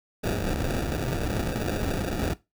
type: noise with sample-and-hold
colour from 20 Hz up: pink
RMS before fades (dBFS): -28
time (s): 0.23-2.34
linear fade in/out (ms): 10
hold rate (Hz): 1050
effects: noise-tail reverb RT60 0.2 s tail -17 dB re dry

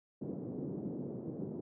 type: band-pass noise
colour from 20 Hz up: white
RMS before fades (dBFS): -41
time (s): 0.21-1.61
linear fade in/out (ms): 10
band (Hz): 130 to 390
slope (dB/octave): 24
effects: none

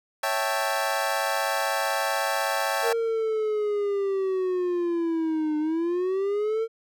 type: chord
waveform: 25% pulse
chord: A dominant seventh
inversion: first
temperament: equal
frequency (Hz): 554.4 / 659.3 / 784 / 880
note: C#5 / E5 / G5 / A5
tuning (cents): 0 / 0 / 0 / 0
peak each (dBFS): -26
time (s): 0.23-2.93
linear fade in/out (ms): 5
type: linear two-way sweep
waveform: triangle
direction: down then up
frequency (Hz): 468.8 to 301.9 to 456.5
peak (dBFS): -21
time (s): 2.82-6.68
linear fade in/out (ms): 50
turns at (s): 5.58
effects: none

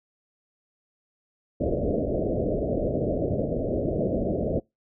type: low-pass noise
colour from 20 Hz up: white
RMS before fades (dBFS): -26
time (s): 1.6-4.6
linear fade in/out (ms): 10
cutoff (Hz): 650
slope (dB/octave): 96
effects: noise-tail reverb RT60 0.2 s tail -26 dB re dry

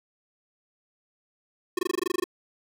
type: tone bursts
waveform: square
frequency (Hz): 362.1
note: F#4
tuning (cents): -37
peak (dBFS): -23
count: 12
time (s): 1.77-2.241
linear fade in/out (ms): 5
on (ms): 20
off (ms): 21
effects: none

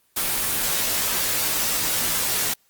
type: noise with comb filter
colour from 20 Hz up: white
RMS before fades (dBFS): -23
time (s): 0.16-2.54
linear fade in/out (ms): 10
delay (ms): 15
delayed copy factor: -0.85
effects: white hiss -63 dBFS RMS until 2.69 s + Opus 24 kbps

